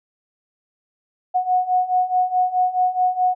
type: beating tone pair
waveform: sine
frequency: 730 / 734.7 Hz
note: F#5 / F#5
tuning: -24 / -12 cents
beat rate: 4.7 Hz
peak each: -21 / -18 dBFS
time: 1.34-3.35 s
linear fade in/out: 20 ms
effects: none